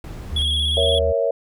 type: noise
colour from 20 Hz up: brown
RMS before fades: -33 dBFS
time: 0.04-0.43 s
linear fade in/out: 2 ms
type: tone with pitch glide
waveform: triangle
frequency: 74.4 to 77.11 Hz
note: D2 to D#2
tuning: +23 to -15 cents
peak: -20 dBFS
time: 0.32-1.13 s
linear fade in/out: 20 ms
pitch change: +62 cents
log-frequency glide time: 0.63-0.86 s
type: tone with vibrato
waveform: triangle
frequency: 3322 Hz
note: G#7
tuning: in tune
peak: -18 dBFS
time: 0.36-0.99 s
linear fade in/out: 5 ms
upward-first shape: square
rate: 17 Hz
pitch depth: 33 cents each way
type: chord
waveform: sine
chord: A# diminished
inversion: none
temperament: equal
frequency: 466.2 / 554.4 / 659.3 Hz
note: A#4 / C#5 / E5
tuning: 0 / 0 / 0 cents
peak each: -22 / -20 / -23 dBFS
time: 0.77-1.31 s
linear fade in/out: 2 ms
effects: none